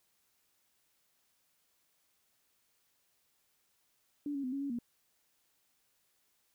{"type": "tone with pitch steps", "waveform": "sine", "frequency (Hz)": [289.8, 278, 254, 276.7, 280.7, 238.1], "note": ["D4", "C#4", "B3", "C#4", "C#4", "A#3"], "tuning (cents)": [-23, 5, 49, -3, 22, 37], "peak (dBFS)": -34, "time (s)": [4.26, 4.788], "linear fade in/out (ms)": 2, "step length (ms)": 88, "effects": ["white hiss -75 dBFS RMS until 6.54 s"]}